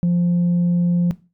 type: tone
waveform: sine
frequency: 174.61 Hz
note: F3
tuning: in tune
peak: -12 dBFS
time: 0.03-1.11 s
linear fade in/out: 0 ms
effects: noise-tail reverb RT60 0.3 s tail -18 dB re dry + tanh soft clip ceiling -13 dBFS